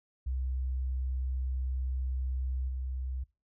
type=tone with level steps; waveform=sine; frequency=64.6 Hz; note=C2; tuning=21 cents flat; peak=-29 / -32 dBFS; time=0.26-3.24 s; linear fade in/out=10 ms; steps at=2.68 s; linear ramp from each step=10 ms; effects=noise-tail reverb RT60 0.3 s tail -24 dB re dry + tanh soft clip ceiling -25 dBFS